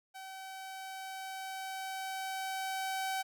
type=tone with level ramp; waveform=sawtooth; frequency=765 Hz; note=G5; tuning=42 cents flat; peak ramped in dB=-41 to -29 dBFS; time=0.14-3.23 s; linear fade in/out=20 ms; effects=none